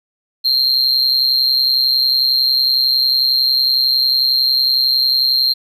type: tone with amplitude modulation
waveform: triangle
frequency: 4186 Hz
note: C8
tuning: in tune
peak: -7 dBFS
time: 0.44-5.54 s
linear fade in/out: 20 ms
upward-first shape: sine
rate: 131 Hz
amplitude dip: 80%
effects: none